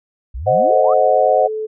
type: exponential sweep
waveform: sine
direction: up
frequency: 51.91 to 1349 Hz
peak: -23 dBFS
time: 0.34-0.94 s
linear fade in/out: 10 ms
type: chord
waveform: sine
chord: C diminished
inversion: none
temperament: equal with one note detuned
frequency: 523.3 / 622.3 / 737.4 Hz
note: C5 / Eb5 / Gb5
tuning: 0 / 0 / -6 cents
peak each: -15 dBFS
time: 0.46-1.48 s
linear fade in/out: 20 ms
type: tone with pitch glide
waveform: sine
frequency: 443 to 434.1 Hz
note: A4 to A4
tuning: +12 to -23 cents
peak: -20 dBFS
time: 0.69-1.67 s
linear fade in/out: 20 ms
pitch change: -35 cents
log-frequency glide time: 0.82-1.03 s
effects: none